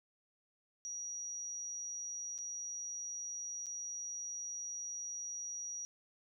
sine tone with dropouts, 5770 Hz, F#8, 44 cents flat, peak -40 dBFS, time 0.85-5.85 s, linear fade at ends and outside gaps 0 ms, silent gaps 2.38-2.387 / 3.66-3.667 s, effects none

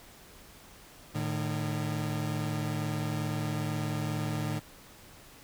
30% pulse tone pair together, 110.2 / 152.5 Hz, A2 / D#3, +3 / -34 cents, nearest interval tritone, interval 563 cents, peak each -31 / -30 dBFS, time 1.14-4.6 s, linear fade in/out 20 ms, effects pink hiss -53 dBFS RMS until 5.43 s

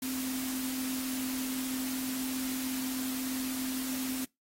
sine tone in noise, 260 Hz, C4, 11 cents flat, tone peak -34 dBFS, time 0.02-4.25 s, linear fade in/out 5 ms, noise white, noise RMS -39 dBFS, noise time 0.02-4.25 s, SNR +2 dB, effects noise-tail reverb RT60 0.2 s tail -25 dB re dry + AAC 48 kbps

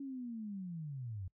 sine linear sweep, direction down, 280.9 to 87.31 Hz, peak -40 dBFS, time 0-1.28 s, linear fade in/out 5 ms, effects noise-tail reverb RT60 0.1 s tail -23 dB re dry

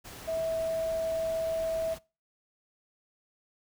sine tone in noise, 651 Hz, E5, 22 cents flat, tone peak -28 dBFS, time 0.27-1.95 s, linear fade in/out 20 ms, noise pink, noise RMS -45 dBFS, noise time 0.04-1.99 s, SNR +14 dB, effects noise-tail reverb RT60 0.3 s tail -23 dB re dry

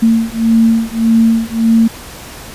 sine beating tone pair, 226 / 227.7 Hz, A3 / A#3, +47 / -40 cents, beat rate 1.7 Hz, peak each -11 dBFS, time 0.02-1.88 s, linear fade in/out 10 ms, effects pink hiss -31 dBFS RMS until 2.54 s + resampled to 32000 Hz

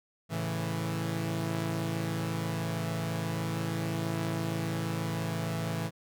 sawtooth chord, A major, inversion none, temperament equal, 110 / 138.59 / 164.81 Hz, A2 / C#3 / E3, 0 / 0 / 0 cents, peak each -31 / -35 / -29 dBFS, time 0.29-5.91 s, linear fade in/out 50 ms, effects none

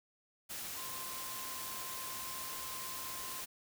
sine tone in noise, 1046.5 Hz, C6, in tune, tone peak -48 dBFS, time 0.76-3.42 s, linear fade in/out 20 ms, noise white, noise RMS -43 dBFS, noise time 0.49-3.46 s, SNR -8 dB, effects none

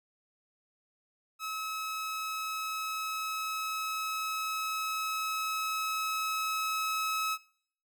sawtooth tone with level ramp, 1288 Hz, E6, 41 cents flat, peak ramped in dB -31 to -26 dBFS, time 1.39-7.38 s, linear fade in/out 50 ms, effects noise-tail reverb RT60 0.6 s tail -21 dB re dry

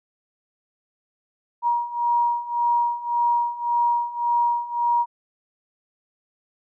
sine beating tone pair, 950 / 951.8 Hz, A#5 / A#5, +33 / +36 cents, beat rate 1.8 Hz, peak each -24 / -21 dBFS, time 1.62-5.06 s, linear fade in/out 50 ms, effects none

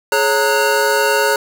square tone cluster, 421.8 / 551 / 919 / 1466 Hz, G#4 / C#5 / A#5 / F#6, +27 / -11 / -25 / -16 cents, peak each -19 dBFS, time 0.12-1.36 s, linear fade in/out 2 ms, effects none

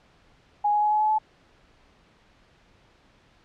sine tone with pitch steps, 829 / 835.7 / 842.5 / 849.4 / 856.3 / 863.2 Hz, G#5 / G#5 / G#5 / G#5 / A5 / A5, -3 / +11 / +25 / +39 / -47 / -33 cents, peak -19 dBFS, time 0.64-1.186 s, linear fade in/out 10 ms, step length 91 ms, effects pink hiss -59 dBFS RMS until 3.44 s + low-pass 4000 Hz 12 dB/octave

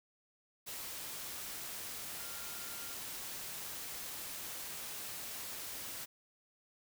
sine tone in noise, 1397 Hz, F6, in tune, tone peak -54 dBFS, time 2.19-2.95 s, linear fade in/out 20 ms, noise white, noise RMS -44 dBFS, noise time 0.66-6.06 s, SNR -13 dB, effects none

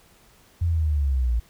sine linear sweep, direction down, 87.31 to 56 Hz, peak -19 dBFS, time 0.61-1.4 s, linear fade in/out 10 ms, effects pink hiss -56 dBFS RMS until 1.49 s

